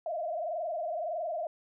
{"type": "tone with frequency modulation", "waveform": "sine", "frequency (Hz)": 659, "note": "E5", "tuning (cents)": -1, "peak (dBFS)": -31, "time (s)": [0.06, 1.47], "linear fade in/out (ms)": 2, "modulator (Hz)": 21.7, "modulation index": 2.2, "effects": []}